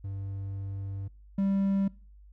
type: tone pair in turn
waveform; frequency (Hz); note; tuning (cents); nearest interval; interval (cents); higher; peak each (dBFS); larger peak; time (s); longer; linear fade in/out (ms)
triangle; 98 / 196; G2 / G3; 0 / 0; octave; 1200; second; -31 / -22; second; 0.04-1.08 / 1.38-1.88; first; 5
effects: noise-tail reverb RT60 0.4 s tail -24 dB re dry + added 50 Hz sine -50 dBFS peak until 2.32 s